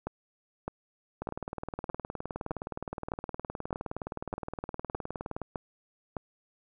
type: two click trains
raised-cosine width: 1 ms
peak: -19 / -21 dBFS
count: 11 / 82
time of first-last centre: 0.07-6.168 / 1.22-5.417 s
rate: 1.64 / 19.3 Hz
effects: none